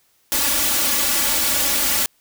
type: noise with comb filter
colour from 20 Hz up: white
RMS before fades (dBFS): -19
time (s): 0.32-2.06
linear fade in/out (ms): 0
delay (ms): 3.5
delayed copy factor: +0.95
effects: white hiss -61 dBFS RMS until 2.2 s